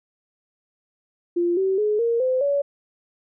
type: tone with pitch steps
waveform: sine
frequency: 346.9 / 382.7 / 422.2 / 465.7 / 513.8 / 566.8 Hz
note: F4 / G4 / G#4 / A#4 / C5 / C#5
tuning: -12 / -42 / +29 / -2 / -32 / +38 cents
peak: -18 dBFS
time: 1.36-2.62 s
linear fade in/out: 10 ms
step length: 210 ms
effects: none